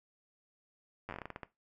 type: slowing click train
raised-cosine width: 0.5 ms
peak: -26 dBFS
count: 12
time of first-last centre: 1.09-1.432 s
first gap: 9 ms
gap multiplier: 1.23
effects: noise-tail reverb RT60 0.2 s tail -17 dB re dry